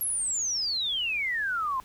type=exponential sweep; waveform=sine; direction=down; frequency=11580 to 1009 Hz; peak=-26 dBFS; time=0.01-1.8 s; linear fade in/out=0 ms; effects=added 60 Hz sine -58 dBFS peak until 1.84 s + pink hiss -55 dBFS RMS until 1.84 s